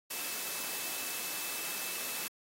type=tone in noise; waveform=sine; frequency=2627 Hz; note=E7; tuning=7 cents flat; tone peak=-47 dBFS; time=0.1-2.28 s; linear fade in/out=10 ms; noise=white; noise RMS=-38 dBFS; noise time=0.1-2.28 s; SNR=-12 dB; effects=high-pass 200 Hz 12 dB/octave + AAC 48 kbps